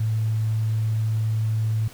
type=tone; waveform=sine; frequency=110 Hz; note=A2; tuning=in tune; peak=-20 dBFS; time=0-1.88 s; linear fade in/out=5 ms; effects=pink hiss -46 dBFS RMS until 1.93 s